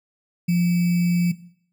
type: tone with sample-and-hold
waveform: sine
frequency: 174.61 Hz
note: F3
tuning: in tune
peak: -16 dBFS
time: 0.48-1.32 s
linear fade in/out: 10 ms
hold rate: 2450 Hz
effects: noise-tail reverb RT60 0.6 s tail -17 dB re dry